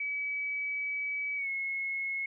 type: tone with pitch glide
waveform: sine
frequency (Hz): 2284 to 2176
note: D7 to C#7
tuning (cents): -49 to -33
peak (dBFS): -31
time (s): 0-2.26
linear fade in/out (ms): 5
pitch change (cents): -84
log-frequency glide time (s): 1.36-1.49
effects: none